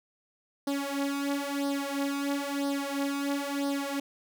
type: tone with flanger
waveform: sawtooth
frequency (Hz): 280.6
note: C#4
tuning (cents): +21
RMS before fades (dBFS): -31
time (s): 0.67-4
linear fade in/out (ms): 5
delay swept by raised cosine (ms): 0.2 to 4.4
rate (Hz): 1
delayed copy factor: +0.8
effects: none